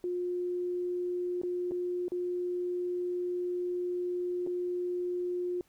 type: tone with dropouts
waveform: sine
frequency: 356.5 Hz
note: F4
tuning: 36 cents sharp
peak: -30 dBFS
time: 0.04-5.61 s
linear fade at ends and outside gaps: 1 ms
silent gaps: 1.416-1.434 / 1.711-1.718 / 2.082-2.119 / 4.465-4.472 s
effects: pink hiss -68 dBFS RMS until 5.68 s

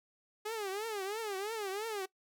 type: tone with vibrato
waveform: sawtooth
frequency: 415.3 Hz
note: G#4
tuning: in tune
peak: -32 dBFS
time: 0.45-2.06 s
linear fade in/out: 10 ms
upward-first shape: triangle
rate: 3 Hz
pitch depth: 190 cents each way
effects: noise-tail reverb RT60 0.1 s tail -20 dB re dry

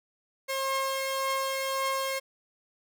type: tone pair together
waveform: sawtooth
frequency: 536.9 / 1072 Hz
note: C5 / C6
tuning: +45 / +42 cents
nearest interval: octave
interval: 1197 cents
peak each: -27 dBFS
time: 0.48-2.2 s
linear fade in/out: 20 ms
effects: none

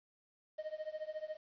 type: tone with tremolo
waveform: triangle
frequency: 620 Hz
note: D#5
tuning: 6 cents flat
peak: -34 dBFS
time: 0.58-1.37 s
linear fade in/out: 10 ms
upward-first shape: triangle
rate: 14 Hz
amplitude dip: 100%
effects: resampled to 11025 Hz + 11-bit

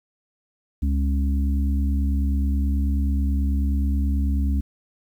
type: harmonic tone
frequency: 69.3 Hz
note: C#2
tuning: in tune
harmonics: 1 / 3 / 4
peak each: -19 / -29 / -31 dBFS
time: 0.82-4.61 s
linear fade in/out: 10 ms
effects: 9-bit

